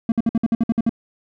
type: tone bursts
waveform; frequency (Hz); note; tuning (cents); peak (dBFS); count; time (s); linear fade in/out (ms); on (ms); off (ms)
triangle; 228.5; A#3; -34; -12; 10; 0.09-0.894; 2; 30; 56
effects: none